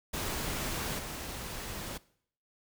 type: noise with level steps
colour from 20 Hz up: pink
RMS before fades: -35 / -40 dBFS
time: 0.13-1.98 s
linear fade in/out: 10 ms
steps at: 0.98 s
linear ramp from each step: 10 ms
effects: noise-tail reverb RT60 0.6 s tail -20 dB re dry